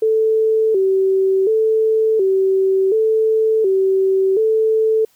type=tone with vibrato; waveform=sine; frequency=410.7 Hz; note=G#4; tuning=19 cents flat; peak=-12 dBFS; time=0.02-5.05 s; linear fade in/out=5 ms; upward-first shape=square; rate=0.69 Hz; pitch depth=120 cents each way; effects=white hiss -57 dBFS RMS until 5.15 s